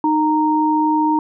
sine tone pair together, 308.1 / 928.1 Hz, D#4 / A#5, -17 / -8 cents, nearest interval octave + perfect fifth, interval 1909 cents, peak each -16 dBFS, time 0.04-1.19 s, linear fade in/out 2 ms, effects none

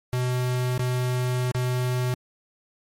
square tone with dropouts, 125.5 Hz, B2, 28 cents sharp, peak -23 dBFS, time 0.13-2.14 s, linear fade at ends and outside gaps 0 ms, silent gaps 0.778-0.794 / 1.514-1.548 s, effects MP3 64 kbps

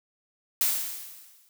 blue noise with exponential decay, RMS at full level -22 dBFS, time 0.61-1.49 s, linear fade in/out 1 ms, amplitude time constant 190 ms, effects none

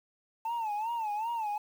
sine tone with vibrato, 883 Hz, A5, 6 cents sharp, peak -28 dBFS, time 0.45-1.58 s, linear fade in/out 5 ms, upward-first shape sine, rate 2.6 Hz, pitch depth 120 cents each way, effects tanh soft clip ceiling -29 dBFS + 9-bit

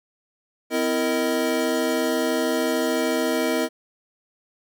square tone cluster, 256.5 / 330.1 / 462.2 / 629 Hz, C4 / E4 / A#4 / D#5, -34 / +2 / -15 / +19 cents, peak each -27 dBFS, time 0.7-3.69 s, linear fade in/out 50 ms, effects none

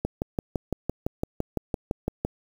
click train, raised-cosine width 2 ms, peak -12 dBFS, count 14, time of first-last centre 0.05-2.25 s, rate 5.91 Hz, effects 7-bit

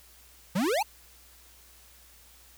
square exponential sweep, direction up, 165.3 to 939 Hz, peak -25 dBFS, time 0.55-0.83 s, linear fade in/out 10 ms, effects added 60 Hz sine -59 dBFS peak until 2.57 s + white hiss -56 dBFS RMS until 2.57 s

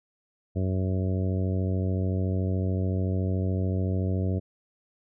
harmonic tone, 93.7 Hz, F#2, 22 cents sharp, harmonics 1 / 2 / 3 / 4 / 5 / 6 / 7, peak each -25 / -31 / -35 / -37 / -39 / -41 / -42 dBFS, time 0.55-4.4 s, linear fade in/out 20 ms, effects none

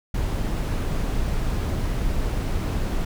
brown noise, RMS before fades -24 dBFS, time 0.14-3.05 s, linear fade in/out 5 ms, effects none

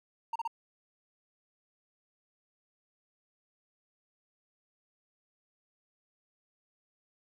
triangle tone bursts, 919 Hz, A#5, 25 cents flat, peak -29 dBFS, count 3, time 0.33-0.477 s, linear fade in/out 5 ms, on 27 ms, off 33 ms, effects none

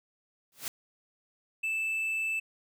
white noise with exponential growth, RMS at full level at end -31 dBFS, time 0.52-0.68 s, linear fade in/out 1 ms, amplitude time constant 34 ms
triangle tone, 2637 Hz, E7, in tune, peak -27 dBFS, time 1.63-2.4 s, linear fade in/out 10 ms
effects none

